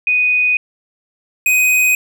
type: tone pair in turn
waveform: sine / square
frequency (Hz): 2487 / 2503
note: D#7 / D#7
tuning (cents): -1 / +10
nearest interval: unison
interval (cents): 11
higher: second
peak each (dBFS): -11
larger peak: neither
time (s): 0.07-0.57 / 1.46-1.95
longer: first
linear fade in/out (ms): 2
effects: none